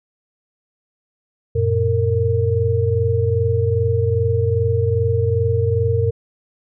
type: tone cluster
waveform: sine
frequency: 92.5 / 115 / 459.5 Hz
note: F#2 / A#2 / A#4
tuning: 0 / -23 / -25 cents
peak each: -19 dBFS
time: 1.55-6.11 s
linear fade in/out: 10 ms
effects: none